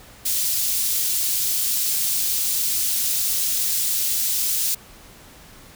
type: high-pass noise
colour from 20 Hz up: white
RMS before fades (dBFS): -22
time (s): 0.25-4.75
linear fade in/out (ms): 10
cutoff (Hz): 4200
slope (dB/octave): 12
effects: pink hiss -46 dBFS RMS until 5.75 s